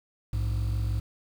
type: tone pair together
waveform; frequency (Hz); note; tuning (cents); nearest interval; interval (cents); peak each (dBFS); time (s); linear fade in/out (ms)
triangle; 59.61 / 105.4; A#1 / G#2; +39 / +26; minor seventh; 987; -25; 0.33-1; 5
effects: tanh soft clip ceiling -20 dBFS + 8-bit